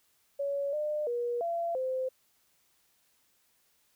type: tone with pitch steps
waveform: sine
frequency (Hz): 562 / 602 / 479.6 / 680 / 518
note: C#5 / D5 / A#4 / F5 / C5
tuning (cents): +24 / +43 / +49 / -46 / -17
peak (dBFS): -29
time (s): 0.39-2.09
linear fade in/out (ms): 10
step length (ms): 340
effects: white hiss -70 dBFS RMS until 3.95 s